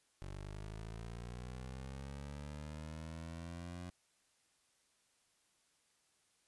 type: linear sweep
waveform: 20% pulse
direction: up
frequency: 47.31 to 89.6 Hz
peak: -40 dBFS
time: 0.22-3.9 s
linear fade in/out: 0 ms
effects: white hiss -75 dBFS RMS until 6.47 s + resampled to 24000 Hz